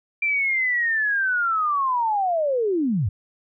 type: linear sweep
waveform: sine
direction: down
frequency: 2367 to 82.41 Hz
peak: -19 dBFS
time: 0.22-3.09 s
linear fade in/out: 5 ms
effects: none